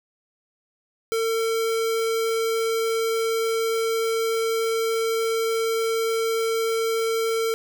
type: tone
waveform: square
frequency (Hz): 451.7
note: A4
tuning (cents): +45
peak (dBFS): -22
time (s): 1.12-7.54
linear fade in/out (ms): 0
effects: 10-bit